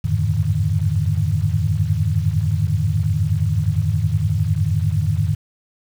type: tone cluster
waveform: sine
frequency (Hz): 87.3 / 98 / 106.5 / 145.2 / 156.4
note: F2 / G2 / G#2 / D3 / D#3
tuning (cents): 0 / 0 / +44 / -19 / +9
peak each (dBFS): -22 / -25 / -20 / -24 / -23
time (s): 0.04-5.35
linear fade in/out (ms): 10
effects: 7-bit